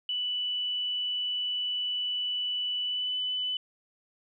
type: tone with pitch glide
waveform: sine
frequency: 2970 to 2998 Hz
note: F#7 to F#7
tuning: +6 to +22 cents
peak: -28 dBFS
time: 0.09-3.57 s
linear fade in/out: 2 ms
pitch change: +16 cents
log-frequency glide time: 2.83-3.14 s
effects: none